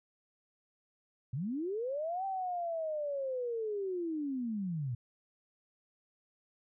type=linear two-way sweep; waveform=sine; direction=up then down; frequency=113.7 to 783 to 113.7 Hz; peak=-33 dBFS; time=1.33-4.95 s; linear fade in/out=5 ms; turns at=2.25 s; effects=none